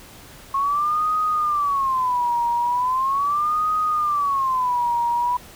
sine tone with vibrato, 1087 Hz, C#6, 34 cents flat, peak -18 dBFS, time 0.54-5.37 s, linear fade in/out 5 ms, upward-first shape sine, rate 0.39 Hz, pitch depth 240 cents each way, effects pink hiss -44 dBFS RMS until 5.55 s

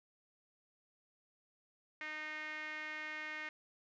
sawtooth tone with band-pass filter, 307.3 Hz, D#4, 21 cents flat, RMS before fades -44 dBFS, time 2.01-3.49 s, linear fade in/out 2 ms, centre 2000 Hz, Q 4.7, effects resampled to 16000 Hz

